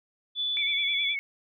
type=tone with pitch glide; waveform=sine; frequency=3470 to 3438 Hz; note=A7 to A7; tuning=-25 to -41 cents; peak=-26 dBFS; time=0.35-1.16 s; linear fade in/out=50 ms; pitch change=-16 cents; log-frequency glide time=0.67-0.82 s
type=tone with vibrato; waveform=sine; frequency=2271 Hz; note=C#7; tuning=41 cents sharp; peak=-28 dBFS; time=0.57-1.19 s; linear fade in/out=0 ms; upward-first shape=sine; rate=9.5 Hz; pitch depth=61 cents each way
effects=none